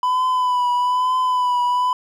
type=tone with vibrato; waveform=triangle; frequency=998 Hz; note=B5; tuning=18 cents sharp; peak=-14 dBFS; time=0.03-1.93 s; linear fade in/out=2 ms; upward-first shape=triangle; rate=1.1 Hz; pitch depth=39 cents each way; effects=none